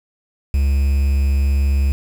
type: tone with quantisation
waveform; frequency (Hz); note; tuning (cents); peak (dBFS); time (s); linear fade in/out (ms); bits
triangle; 69.3; C#2; 0; -11; 0.54-1.92; 0; 6
effects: none